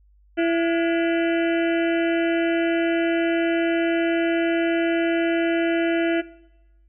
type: harmonic tone with a mistuned harmonic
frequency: 334.5 Hz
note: E4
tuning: 25 cents sharp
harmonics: 1 / 2 / 4 / 5 / 6 / 7 / 8 / 9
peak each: -19 / -25 / -31 / -33 / -35 / -36 / -37 / -38 dBFS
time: 0.37-6.22 s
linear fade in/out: 20 ms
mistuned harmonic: 4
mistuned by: +120 cents
effects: noise-tail reverb RT60 1.0 s tail -21 dB re dry + added 50 Hz sine -53 dBFS peak until 6.88 s